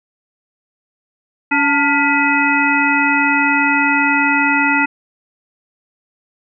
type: harmonic tone with a mistuned harmonic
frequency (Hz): 282.5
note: C#4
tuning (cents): +33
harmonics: 1 / 3 / 5 / 7 / 9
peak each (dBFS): -18 / -18 / -18 / -18 / -18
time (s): 1.51-4.86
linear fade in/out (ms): 10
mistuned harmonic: 3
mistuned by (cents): +77
effects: none